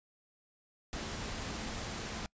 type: tone in noise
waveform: sine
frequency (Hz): 220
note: A3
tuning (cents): 0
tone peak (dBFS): -49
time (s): 0.93-2.26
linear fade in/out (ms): 0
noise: pink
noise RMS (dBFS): -40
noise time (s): 0.93-2.26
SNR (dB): -12
effects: noise-tail reverb RT60 0.1 s tail -25 dB re dry + resampled to 16000 Hz